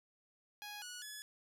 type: tone with pitch steps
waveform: 10% pulse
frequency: 830 / 1464 / 1704 Hz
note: G#5 / F#6 / G#6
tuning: -1 / -19 / +44 cents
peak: -37 dBFS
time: 0.62-1.22 s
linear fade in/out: 0 ms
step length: 200 ms
effects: none